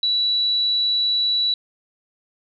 sine tone, 3935 Hz, B7, 7 cents flat, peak -17 dBFS, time 0.03-1.54 s, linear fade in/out 2 ms, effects none

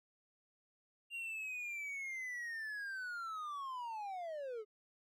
triangle linear sweep, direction down, 2794 to 411 Hz, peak -39 dBFS, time 1.1-4.65 s, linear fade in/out 50 ms, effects none

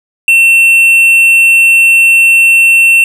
sine tone with tanh clipping, 2700 Hz, E7, 41 cents sharp, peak -4 dBFS, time 0.28-3.04 s, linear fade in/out 2 ms, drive 7 dB, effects none

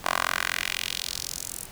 10% pulse tone with high-pass filter sweep, 44 Hz, F1, 14 cents sharp, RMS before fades -30 dBFS, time 0.04-1.66 s, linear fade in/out 10 ms, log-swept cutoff 880 to 9600 Hz, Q 1.8, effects pink hiss -45 dBFS RMS until 1.71 s

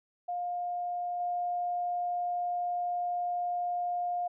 sine tone with level steps, 708 Hz, F5, 23 cents sharp, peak -31 / -29 dBFS, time 0.28-4.28 s, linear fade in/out 10 ms, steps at 1.2 s, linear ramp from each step 2 ms, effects none

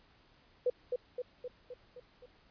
sine tone with echo, 496.8 Hz, B4, 10 cents sharp, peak -26 dBFS, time 0.66-0.7 s, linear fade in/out 5 ms, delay 260 ms, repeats 6, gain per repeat -4 dB, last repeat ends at 2.26 s, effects pink hiss -65 dBFS RMS until 2.5 s + resampled to 11025 Hz

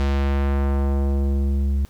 square tone with low-pass filter sweep, 69.3 Hz, C#2, in tune, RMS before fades -20 dBFS, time 0-1.85 s, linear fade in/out 0 ms, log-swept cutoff 4900 to 150 Hz, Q 0.78, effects pink hiss -54 dBFS RMS until 1.89 s

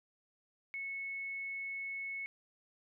sine tone, 2200 Hz, C#7, 14 cents flat, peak -38 dBFS, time 0.74-2.26 s, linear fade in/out 0 ms, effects none

